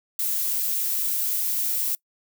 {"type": "noise", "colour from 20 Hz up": "violet", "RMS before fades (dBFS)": -25, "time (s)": [0.19, 1.95], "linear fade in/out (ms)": 2, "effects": ["noise-tail reverb RT60 0.1 s tail -24 dB re dry"]}